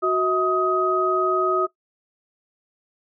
sine tone cluster, 369.9 / 642 / 1258 Hz, F#4 / E5 / D#6, 0 / -46 / +19 cents, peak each -21 / -26 / -21 dBFS, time 0.02-1.67 s, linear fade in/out 20 ms, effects noise-tail reverb RT60 0.1 s tail -18 dB re dry

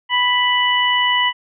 harmonic tone, 987.8 Hz, B5, in tune, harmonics 1 / 2 / 3, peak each -18 / -18 / -18 dBFS, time 0.09-1.33 s, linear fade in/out 50 ms, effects none

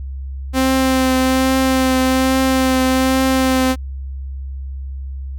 sawtooth tone with vibrato, 261.3 Hz, C4, 2 cents flat, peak -9 dBFS, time 0.53-3.76 s, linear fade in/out 50 ms, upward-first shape triangle, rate 1.2 Hz, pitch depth 17 cents each way, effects added 67 Hz sine -24 dBFS peak until 5.38 s

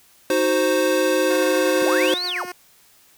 square chord, C diminished, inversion first, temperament equal, 311.1 / 370 / 523.3 Hz, Eb4 / Gb4 / C5, 0 / 0 / 0 cents, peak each -24 / -23 / -20 dBFS, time 0.3-2.14 s, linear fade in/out 2 ms
10% pulse tone with tremolo, 358.9 Hz, F4, 47 cents sharp, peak -21 dBFS, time 1.3-2.52 s, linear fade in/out 5 ms, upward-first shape square, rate 8.5 Hz, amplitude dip 30%
sine linear two-way sweep, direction up then down, 36.48 to 4626 to 36.48 Hz, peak -23 dBFS, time 1.81-2.46 s, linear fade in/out 50 ms, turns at 2.25 s
effects white hiss -54 dBFS RMS until 3.17 s

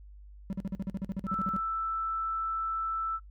triangle tone bursts, 192.7 Hz, G3, 29 cents flat, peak -28 dBFS, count 15, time 0.5-1.564 s, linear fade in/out 0 ms, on 28 ms, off 46 ms
sine tone, 1323 Hz, E6, 6 cents sharp, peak -29 dBFS, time 1.26-3.2 s, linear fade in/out 50 ms
effects noise-tail reverb RT60 0.1 s tail -18 dB re dry + added 50 Hz sine -47 dBFS peak until 3.3 s

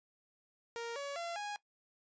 sawtooth tone with pitch steps, 466.2 / 564.1 / 682.6 / 825.9 Hz, A#4 / C#5 / F5 / G#5, 0 / +30 / -40 / -10 cents, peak -35 dBFS, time 0.76-1.56 s, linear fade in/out 0 ms, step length 200 ms, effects noise-tail reverb RT60 0.1 s tail -18 dB re dry + resampled to 16000 Hz

